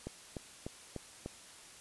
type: click train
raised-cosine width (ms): 2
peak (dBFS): -26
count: 5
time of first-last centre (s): 0.07-1.26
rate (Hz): 3.36
effects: white hiss -54 dBFS RMS until 1.8 s + resampled to 24000 Hz